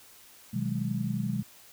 sine chord, G# minor seventh, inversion first, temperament just, 124.59 / 155.74 / 186.89 / 207.7 Hz, B2 / D#3 / F#3 / G#3, +16 / +2 / +18 / 0 cents, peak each -33 / -35 / -34 / -32 dBFS, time 0.53-1.43 s, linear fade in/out 10 ms, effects white hiss -54 dBFS RMS until 1.72 s

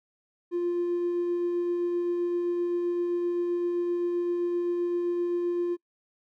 triangle tone with tremolo, 349.2 Hz, F4, in tune, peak -20 dBFS, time 0.51-5.77 s, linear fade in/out 50 ms, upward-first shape triangle, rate 7.7 Hz, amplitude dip 35%, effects noise-tail reverb RT60 0.1 s tail -26 dB re dry + tanh soft clip ceiling -21 dBFS

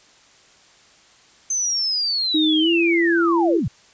sine linear sweep, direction down, 6272 to 82.41 Hz, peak -19 dBFS, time 1.5-3.68 s, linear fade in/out 5 ms
sine tone with pitch glide, 311.1 to 337.3 Hz, D#4 to E4, 0 to +40 cents, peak -16 dBFS, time 2.34-3.6 s, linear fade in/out 10 ms, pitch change +140 cents, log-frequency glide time 2.59-2.7 s
effects white hiss -52 dBFS RMS until 3.93 s + resampled to 16000 Hz

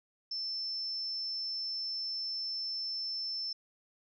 sine tone, 5310 Hz, E8, 12 cents sharp, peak -34 dBFS, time 0.31-3.53 s, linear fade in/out 5 ms, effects none

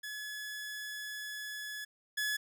sawtooth tone pair in turn, 1703 / 1703 Hz, G#6 / G#6, +43 / +43 cents, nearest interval unison, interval 0 cents, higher neither, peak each -36 / -28 dBFS, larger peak second, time 0.03-1.85 / 2.17-2.37 s, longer first, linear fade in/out 10 ms, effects none

